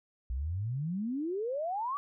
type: exponential sweep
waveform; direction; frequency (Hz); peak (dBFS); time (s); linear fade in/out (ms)
sine; up; 58.27 to 1167; -31; 0.3-1.97; 0
effects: none